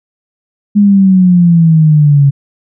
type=exponential sweep; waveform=sine; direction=down; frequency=207.7 to 138.1 Hz; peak=-3 dBFS; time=0.75-2.31 s; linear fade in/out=20 ms; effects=none